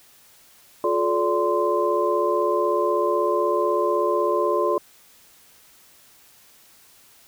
sine tone cluster, 355.1 / 431.2 / 580 / 1038 Hz, F4 / A4 / D5 / C6, +29 / -35 / -22 / -14 cents, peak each -24 dBFS, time 0.84-4.78 s, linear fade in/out 2 ms, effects white hiss -53 dBFS RMS until 7.27 s

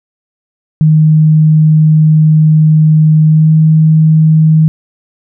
sine tone with pitch glide, 155.56 to 157.46 Hz, D#3 to D#3, 0 to +21 cents, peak -3 dBFS, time 0.81-4.68 s, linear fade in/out 0 ms, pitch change +21 cents, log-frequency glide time 3.26-3.52 s, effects none

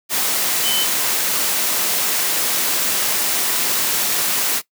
sine tone in noise, 3044 Hz, F#7, 48 cents sharp, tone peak -19 dBFS, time 0.62-0.87 s, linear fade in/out 50 ms, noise white, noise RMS -19 dBFS, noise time 0.09-4.62 s, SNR -3 dB, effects noise-tail reverb RT60 0.1 s tail -18 dB re dry + high-pass 200 Hz 12 dB/octave

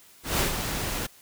pink noise with ADSR envelope, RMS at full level -23 dBFS, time 0.23-1.07 s, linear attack 160 ms, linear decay 130 ms, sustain -7 dB, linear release 12 ms, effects white hiss -54 dBFS RMS until 1.21 s

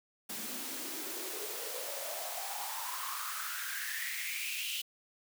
white noise with high-pass filter sweep, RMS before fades -39 dBFS, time 0.29-4.82 s, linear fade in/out 10 ms, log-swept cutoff 210 to 3000 Hz, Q 6.8, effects none

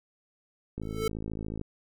click train, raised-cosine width 3 ms, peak -23 dBFS, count 46, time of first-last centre 0.78-1.613 s, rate 54 Hz
square tone with exponential growth, 440.3 Hz, A4, 1 cent sharp, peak -24 dBFS, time 0.82-1.08 s, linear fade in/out 5 ms, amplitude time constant 56 ms
effects none

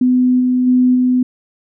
sine tone with level steps, 251.7 Hz, B3, 33 cents sharp, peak -9 / -11 / -8 / -10 dBFS, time 0.01-1.23 s, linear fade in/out 5 ms, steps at 0.39 / 0.66 / 0.94 s, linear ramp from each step 20 ms, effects none

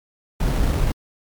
brown noise with sample-and-hold, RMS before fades -19 dBFS, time 0.4-0.92 s, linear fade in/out 5 ms, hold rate 4900 Hz, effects MP3 96 kbps

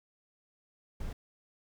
brown noise, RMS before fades -37 dBFS, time 1-1.13 s, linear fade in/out 5 ms, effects none

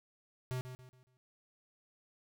square tone with echo, 127.5 Hz, C3, 44 cents flat, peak -36 dBFS, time 0.51-0.61 s, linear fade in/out 0 ms, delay 140 ms, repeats 4, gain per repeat -9 dB, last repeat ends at 1.17 s, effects none

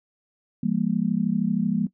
sine tone cluster, 169 / 201.8 / 234.8 Hz, E3 / G#3 / A#3, +43 / -49 / +13 cents, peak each -27 / -24 / -25 dBFS, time 0.63-1.87 s, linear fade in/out 5 ms, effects noise-tail reverb RT60 0.1 s tail -18 dB re dry

